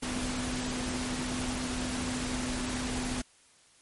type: tone in noise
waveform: sine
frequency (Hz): 251.1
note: B3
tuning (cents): +29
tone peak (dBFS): -34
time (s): 0.02-3.22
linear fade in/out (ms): 10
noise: pink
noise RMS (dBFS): -35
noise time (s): 0.02-3.22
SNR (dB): -2
effects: white hiss -61 dBFS RMS until 3.81 s + MP3 48 kbps